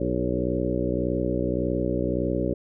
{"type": "harmonic tone with a mistuned harmonic", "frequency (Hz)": 61.74, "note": "B1", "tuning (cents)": 0, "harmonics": [1, 2, 3, 4, 5, 6, 7, 8, 9], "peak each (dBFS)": [-32, -32, -31, -32, -29, -31, -34, -34, -31], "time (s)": [0, 2.54], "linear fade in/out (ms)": 5, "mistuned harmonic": 7, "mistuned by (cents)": -26, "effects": []}